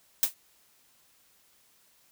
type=noise with exponential decay; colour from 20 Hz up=blue; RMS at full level=-19 dBFS; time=0.23-0.34 s; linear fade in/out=0 ms; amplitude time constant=23 ms; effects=white hiss -64 dBFS RMS until 2.11 s